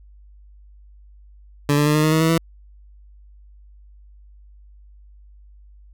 20% pulse tone with pitch steps, 144.7 / 147.4 / 150.15 / 152.95 / 155.8 / 158.71 / 161.67 / 164.69 Hz, D3 / D3 / D3 / D#3 / D#3 / D#3 / E3 / E3, -25 / +7 / +39 / -29 / +3 / +35 / -33 / -1 cents, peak -10 dBFS, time 1.69-2.378 s, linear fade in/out 2 ms, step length 86 ms, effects added 50 Hz sine -44 dBFS peak until 5.93 s

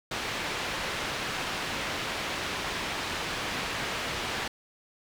white low-pass noise, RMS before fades -33 dBFS, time 0.11-4.48 s, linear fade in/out 5 ms, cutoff 3000 Hz, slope 12 dB/octave, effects none

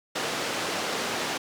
pink band-pass noise, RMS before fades -30 dBFS, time 0.15-1.38 s, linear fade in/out 10 ms, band 300 to 6300 Hz, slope 12 dB/octave, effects none

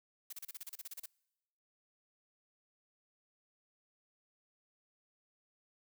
blue noise bursts, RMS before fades -45 dBFS, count 13, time 0.3-1.06 s, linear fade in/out 5 ms, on 28 ms, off 33 ms, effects noise-tail reverb RT60 1.0 s tail -26 dB re dry

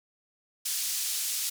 pink band-pass noise, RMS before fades -31 dBFS, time 0.65-1.5 s, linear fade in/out 10 ms, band 5100 to 15000 Hz, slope 12 dB/octave, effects none

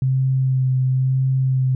sine tone with vibrato, 130.81 Hz, C3, in tune, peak -15 dBFS, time 0.02-1.75 s, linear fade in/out 2 ms, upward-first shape sine, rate 0.98 Hz, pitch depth 17 cents each way, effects none

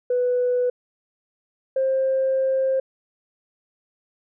sine tone pair in turn, 494.9 / 529.7 Hz, B4 / C5, +4 / +21 cents, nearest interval minor second, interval 117 cents, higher second, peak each -17 dBFS, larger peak neither, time 0.1-0.7 / 1.76-2.8 s, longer second, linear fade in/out 5 ms, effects tanh soft clip ceiling -14 dBFS

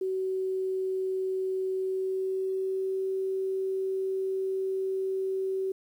sine tone with pitch glide, 377.6 to 382 Hz, F#4 to G4, +35 to -45 cents, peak -27 dBFS, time 0.01-5.72 s, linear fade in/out 5 ms, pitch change +20 cents, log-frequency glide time 1.72-3.07 s, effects 10-bit

